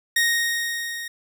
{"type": "tone with level ramp", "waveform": "sawtooth", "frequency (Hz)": 1864.7, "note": "A#6", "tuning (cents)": 0, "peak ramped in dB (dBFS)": [-13, -27], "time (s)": [0.16, 1.08], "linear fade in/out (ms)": 5, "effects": []}